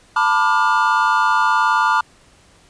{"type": "chord", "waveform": "triangle", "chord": "B half-diminished seventh", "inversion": "third", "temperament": "just", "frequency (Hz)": [889, 987.8, 1185.3, 1422.4], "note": ["A5", "B5", "D6", "F6"], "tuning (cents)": [18, 0, 16, 31], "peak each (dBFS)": -17, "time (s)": [0.16, 2.01], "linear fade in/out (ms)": 5, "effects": ["pink hiss -51 dBFS RMS until 2.69 s", "resampled to 22050 Hz"]}